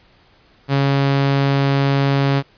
sawtooth tone, 138.59 Hz, C#3, in tune, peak -10 dBFS, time 0.68-2.43 s, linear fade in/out 50 ms, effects pink hiss -53 dBFS RMS until 2.57 s + resampled to 11025 Hz

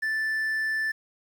triangle tone, 1760 Hz, A6, in tune, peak -23 dBFS, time 0.02-0.92 s, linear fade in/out 10 ms, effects 9-bit

